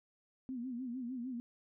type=tone with vibrato; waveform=sine; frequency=248.7 Hz; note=B3; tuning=12 cents sharp; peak=-38 dBFS; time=0.49-1.4 s; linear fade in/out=0 ms; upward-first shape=sine; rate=6.6 Hz; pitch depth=110 cents each way; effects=none